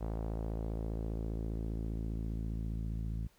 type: tone with low-pass filter sweep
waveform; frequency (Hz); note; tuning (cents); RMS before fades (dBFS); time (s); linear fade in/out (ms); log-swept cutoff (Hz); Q
sawtooth; 55; A1; 0; -37; 0-3.28; 20; 780 to 170; 1.2
effects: pink hiss -68 dBFS RMS until 3.38 s